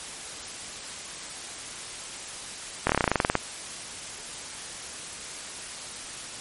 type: slowing click train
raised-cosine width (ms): 0.5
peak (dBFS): -5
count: 14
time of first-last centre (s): 2.87-3.353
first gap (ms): 24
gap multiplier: 1.07
effects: white hiss -38 dBFS RMS until 6.4 s + MP3 48 kbps